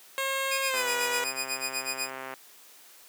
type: tone with pitch glide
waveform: 10% pulse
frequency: 539 to 485.8 Hz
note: C#5 to B4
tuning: -49 to -29 cents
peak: -19 dBFS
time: 0.18-1.24 s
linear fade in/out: 0 ms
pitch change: -180 cents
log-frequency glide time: 0.66-0.89 s
type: tone with tremolo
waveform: 15% pulse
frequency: 2475 Hz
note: D#7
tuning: 10 cents flat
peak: -21 dBFS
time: 0.51-2.1 s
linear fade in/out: 5 ms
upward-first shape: sine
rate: 8.1 Hz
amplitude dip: 90%
type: click train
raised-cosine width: 0.5 ms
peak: -22 dBFS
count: 212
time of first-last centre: 0.74-2.338 s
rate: 132 Hz
effects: white hiss -53 dBFS RMS until 3.08 s + high-pass 300 Hz 12 dB/octave